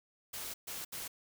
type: noise bursts at uneven times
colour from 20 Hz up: white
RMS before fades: -42 dBFS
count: 3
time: 0.33-0.54 / 0.67-0.85 / 0.92-1.08 s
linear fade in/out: 10 ms
effects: none